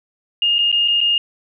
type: tone with dropouts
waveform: sine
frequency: 2836 Hz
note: F7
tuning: 26 cents sharp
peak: -13 dBFS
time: 0.42-1.18 s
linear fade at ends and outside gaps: 2 ms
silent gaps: 0.584-0.589 / 0.717-0.726 / 0.878-0.882 / 1.006-1.012 s
effects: none